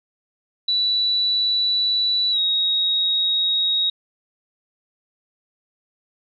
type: tone with pitch glide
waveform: sine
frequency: 3951 to 3779 Hz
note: B7 to A#7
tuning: 0 to +23 cents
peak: -17 dBFS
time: 0.68-3.9 s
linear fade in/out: 5 ms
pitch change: -77 cents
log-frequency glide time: 2.31-2.39 s
effects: none